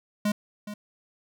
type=tone with echo; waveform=square; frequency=208.1 Hz; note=G#3; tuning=4 cents sharp; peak=-23 dBFS; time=0.25-0.32 s; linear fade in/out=5 ms; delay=420 ms; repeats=1; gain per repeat=-12 dB; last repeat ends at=0.74 s; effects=none